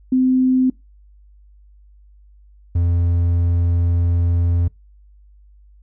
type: tone pair in turn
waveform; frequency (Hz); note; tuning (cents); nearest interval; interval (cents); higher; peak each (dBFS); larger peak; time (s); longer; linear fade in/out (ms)
sine / triangle; 257.5 / 86.2; C4 / F2; -28 / -22; octave + perfect fifth; 1894; first; -12; neither; 0.12-0.7 / 2.75-4.68; second; 5
effects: noise-tail reverb RT60 0.2 s tail -24 dB re dry + added 50 Hz sine -45 dBFS peak until 5.82 s